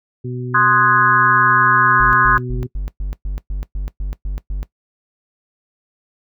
harmonic tone, 124.5 Hz, B2, 14 cents sharp, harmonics 1 / 2 / 3, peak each -24 / -30 / -29 dBFS, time 0.24-2.67 s, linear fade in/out 10 ms
sine chord, Ab dominant seventh, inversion first, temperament equal, 1046.5 / 1244.5 / 1480 / 1661.2 Hz, C6 / Eb6 / Gb6 / Ab6, 0 / 0 / 0 / 0 cents, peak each -16 dBFS, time 0.54-2.38 s, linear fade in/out 10 ms
triangle tone bursts, 48.12 Hz, G1, 31 cents flat, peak -18 dBFS, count 11, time 2-4.63 s, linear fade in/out 0 ms, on 130 ms, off 120 ms
effects noise-tail reverb RT60 0.1 s tail -18 dB re dry

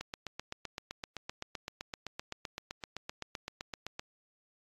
click train, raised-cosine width 0.2 ms, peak -21 dBFS, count 32, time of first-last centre 0.01-3.995 s, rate 7.78 Hz, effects AAC 32 kbps

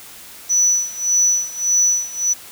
sine tone with tremolo, 5940 Hz, F#8, 6 cents sharp, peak -10 dBFS, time 0.49-2.34 s, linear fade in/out 20 ms, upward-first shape sine, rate 1.7 Hz, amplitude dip 90%, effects tanh soft clip ceiling -8 dBFS + white hiss -39 dBFS RMS until 2.51 s

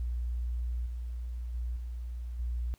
sine tone with level steps, 59.8 Hz, A#1, 45 cents sharp, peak -30 / -34 / -31 / -35 / -30 dBFS, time 0-2.74 s, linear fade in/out 0 ms, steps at 0.86 / 1.54 / 1.76 / 2.39 s, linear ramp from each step 5 ms, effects pink hiss -66 dBFS RMS until 2.78 s

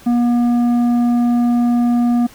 triangle tone with tanh clipping, 240 Hz, B3, 49 cents flat, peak -13 dBFS, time 0.06-2.27 s, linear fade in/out 10 ms, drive 12 dB, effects pink hiss -43 dBFS RMS until 2.34 s

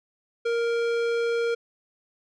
square tone with low-pass filter, 466.9 Hz, A#4, 3 cents sharp, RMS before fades -25 dBFS, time 0.45-1.55 s, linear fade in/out 10 ms, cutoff 3800 Hz, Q 0.56, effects none

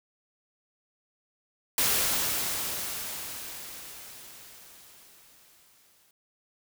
white noise with exponential decay, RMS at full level -24 dBFS, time 1.78-6.11 s, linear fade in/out 2 ms, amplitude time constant 940 ms, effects none

